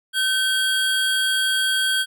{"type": "tone pair together", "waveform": "square", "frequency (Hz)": [1535, 3262], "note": ["G6", "G#7"], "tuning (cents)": [-37, -32], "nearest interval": "octave + minor second", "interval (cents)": 1305, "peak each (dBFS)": -22, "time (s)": [0.13, 2.06], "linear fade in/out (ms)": 50, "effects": []}